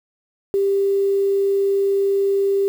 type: tone with quantisation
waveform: sine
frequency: 395.2 Hz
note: G4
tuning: 14 cents sharp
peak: -15 dBFS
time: 0.54-2.68 s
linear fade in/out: 0 ms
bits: 7
effects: none